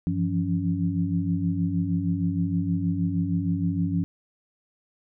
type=tone cluster; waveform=sine; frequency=97 / 167.4 / 173.8 / 279.5 Hz; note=G2 / E3 / F3 / C#4; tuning=-18 / +27 / -8 / +14 cents; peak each=-29 / -29 / -26 / -29 dBFS; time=0.07-4.04 s; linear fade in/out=0 ms; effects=none